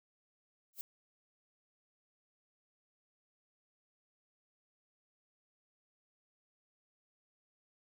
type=noise with exponential growth; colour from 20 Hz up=violet; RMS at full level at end=-37 dBFS; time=0.73-0.81 s; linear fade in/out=0 ms; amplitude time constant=16 ms; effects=none